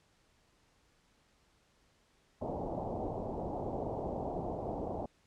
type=low-pass noise; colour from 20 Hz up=white; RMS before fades=-38 dBFS; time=2.41-5.06 s; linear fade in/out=5 ms; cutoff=830 Hz; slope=48 dB/octave; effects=pink hiss -70 dBFS RMS until 5.26 s + low-pass 8000 Hz 12 dB/octave